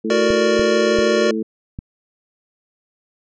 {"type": "harmonic tone", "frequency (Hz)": 110, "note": "A2", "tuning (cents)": 0, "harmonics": [2, 3, 4], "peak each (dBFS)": [-22, -24, -25], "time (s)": [0.04, 1.43], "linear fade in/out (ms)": 10}
{"type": "chord", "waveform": "square", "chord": "Gb augmented", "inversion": "none", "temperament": "equal", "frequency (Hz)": [370, 466.2, 587.3], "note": ["Gb4", "Bb4", "D5"], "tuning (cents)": [0, 0, 0], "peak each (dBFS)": -20, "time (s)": [0.1, 1.31], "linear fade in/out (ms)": 2}
{"type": "clicks", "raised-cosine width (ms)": 5, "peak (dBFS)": -16, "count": 4, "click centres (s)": [0.304, 0.595, 0.988, 1.789]}
{"effects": ["resampled to 16000 Hz"]}